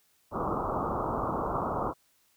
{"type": "low-pass noise", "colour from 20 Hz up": "white", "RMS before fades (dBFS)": -31, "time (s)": [0.31, 1.94], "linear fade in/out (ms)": 50, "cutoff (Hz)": 1300, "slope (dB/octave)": 96, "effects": ["white hiss -68 dBFS RMS until 2.36 s"]}